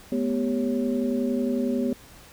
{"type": "tone cluster", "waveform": "sine", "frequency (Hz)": [215.9, 246.9, 393.9, 553], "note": ["A3", "B3", "G4", "C#5"], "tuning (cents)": [-33, 0, 8, -4], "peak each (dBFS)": [-31, -24, -30, -32], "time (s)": [0.12, 1.93], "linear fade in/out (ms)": 2, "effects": ["pink hiss -49 dBFS RMS until 2.32 s"]}